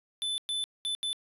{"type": "tone bursts at uneven times", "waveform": "square", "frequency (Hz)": 3510, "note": "A7", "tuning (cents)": -5, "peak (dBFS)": -30, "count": 4, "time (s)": [[0.22, 0.38], [0.49, 0.64], [0.85, 0.95], [1.03, 1.13]], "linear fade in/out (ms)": 0, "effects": ["resampled to 32000 Hz", "12-bit"]}